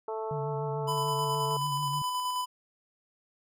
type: harmonic tone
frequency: 220 Hz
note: A3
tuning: in tune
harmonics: 2 / 3 / 4 / 5 / 6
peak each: -34 / -40 / -37 / -45 / -47 dBFS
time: 0.08-1.57 s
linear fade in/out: 2 ms
type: tone with vibrato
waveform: sine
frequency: 143.8 Hz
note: D3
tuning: 36 cents flat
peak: -33 dBFS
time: 0.31-2.02 s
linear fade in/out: 2 ms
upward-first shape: sine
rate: 6.8 Hz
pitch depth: 56 cents each way
type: tone with tremolo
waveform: square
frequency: 1000 Hz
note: B5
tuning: 21 cents sharp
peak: -29 dBFS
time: 0.87-2.46 s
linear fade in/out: 20 ms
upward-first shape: square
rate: 9.4 Hz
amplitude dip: 25%
effects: none